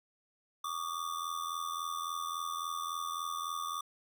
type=ring-modulated tone; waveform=square; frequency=1174.7 Hz; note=D6; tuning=in tune; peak=-33 dBFS; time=0.64-3.81 s; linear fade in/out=5 ms; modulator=41.8 Hz; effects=none